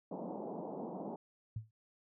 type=band-pass noise; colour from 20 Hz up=pink; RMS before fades=-43 dBFS; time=0.11-1.16 s; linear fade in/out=5 ms; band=170 to 900 Hz; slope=48 dB/octave
type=tone with exponential decay; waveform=sine; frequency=110 Hz; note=A2; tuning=in tune; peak=-34 dBFS; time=1.56-1.71 s; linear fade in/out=5 ms; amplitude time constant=31 ms
effects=none